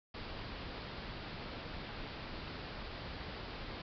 pink low-pass noise, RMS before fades -45 dBFS, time 0.14-3.82 s, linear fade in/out 5 ms, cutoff 5000 Hz, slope 96 dB/octave, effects none

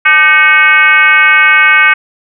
sine tone with frequency modulation, 1870 Hz, A#6, 5 cents sharp, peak -3 dBFS, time 0.05-1.94 s, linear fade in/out 10 ms, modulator 335 Hz, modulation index 1.9, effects none

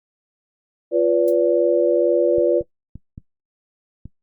sine chord, B diminished, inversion second, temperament equal with one note detuned, 349.2 / 493.9 / 575.9 Hz, F4 / B4 / D5, 0 / 0 / -34 cents, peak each -18 dBFS, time 0.91-2.63 s, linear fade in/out 50 ms
violet noise with exponential decay, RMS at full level -32 dBFS, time 1.28-1.36 s, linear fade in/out 0 ms, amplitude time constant 17 ms
clicks, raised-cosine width 5 ms, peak -23 dBFS, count 5, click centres 2.383 / 2.61 / 2.956 / 3.179 / 4.056 s
effects noise-tail reverb RT60 0.1 s tail -19 dB re dry + Opus 48 kbps

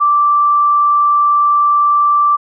sine tone, 1171 Hz, D6, 5 cents flat, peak -8 dBFS, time 0-2.37 s, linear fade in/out 20 ms, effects none

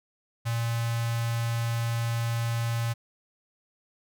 square tone with notch filter, 116.54 Hz, A#2, in tune, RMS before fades -28 dBFS, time 0.45-2.94 s, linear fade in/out 20 ms, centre 330 Hz, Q 0.55, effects none

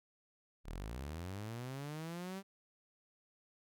sawtooth linear sweep, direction up, 33.29 to 197.5 Hz, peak -38 dBFS, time 0.64-2.43 s, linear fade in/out 50 ms, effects none

